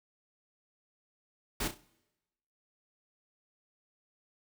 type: noise with echo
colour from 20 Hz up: pink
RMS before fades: -33 dBFS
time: 1.6-1.68 s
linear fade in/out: 5 ms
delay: 33 ms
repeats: 4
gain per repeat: -9 dB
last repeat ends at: 1.812 s
effects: noise-tail reverb RT60 1.0 s tail -23 dB re dry